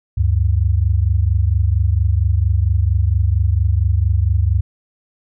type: tone pair together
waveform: sine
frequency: 72.8 / 97.17 Hz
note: D2 / G2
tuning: -15 / -15 cents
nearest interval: perfect fourth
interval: 500 cents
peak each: -15 dBFS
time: 0.17-4.61 s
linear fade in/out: 10 ms
effects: none